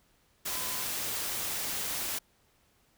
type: tone in noise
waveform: sine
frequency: 1016 Hz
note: B5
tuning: 49 cents sharp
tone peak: -45 dBFS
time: 0.5-0.84 s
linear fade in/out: 10 ms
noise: white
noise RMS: -34 dBFS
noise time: 0.45-2.19 s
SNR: -14 dB
effects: pink hiss -68 dBFS RMS until 2.97 s